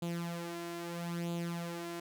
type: tone with flanger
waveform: sawtooth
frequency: 170.9 Hz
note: F3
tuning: 37 cents flat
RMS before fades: -39 dBFS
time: 0.02-2 s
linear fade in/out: 5 ms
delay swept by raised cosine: 0.27 to 3.07 ms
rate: 0.77 Hz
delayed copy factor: +0.65
effects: none